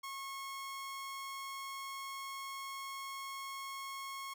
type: tone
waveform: sawtooth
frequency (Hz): 1090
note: C#6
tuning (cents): -29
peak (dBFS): -38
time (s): 0.03-4.34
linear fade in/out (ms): 10
effects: none